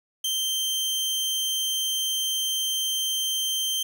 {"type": "tone", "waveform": "sawtooth", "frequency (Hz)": 3136, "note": "G7", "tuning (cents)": 0, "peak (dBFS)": -21, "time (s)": [0.24, 3.83], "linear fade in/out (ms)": 5, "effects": []}